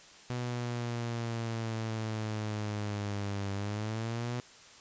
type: linear two-way sweep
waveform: sawtooth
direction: down then up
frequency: 123.47 to 98.8 to 123.47 Hz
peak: -29 dBFS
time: 0.3-4.4 s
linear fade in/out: 0 ms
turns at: 3.53 s
effects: white hiss -54 dBFS RMS until 4.8 s + resampled to 16000 Hz